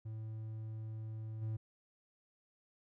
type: tone with level steps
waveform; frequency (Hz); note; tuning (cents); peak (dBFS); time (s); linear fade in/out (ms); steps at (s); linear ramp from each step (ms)
triangle; 110; A2; 0; -39 / -34; 0.05-1.57; 10; 1.41; 20
effects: none